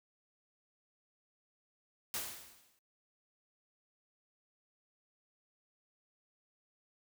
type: noise with exponential decay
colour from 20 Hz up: white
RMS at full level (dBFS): -36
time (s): 2.14-2.79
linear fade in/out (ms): 1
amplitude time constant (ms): 140
effects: noise-tail reverb RT60 0.2 s tail -26 dB re dry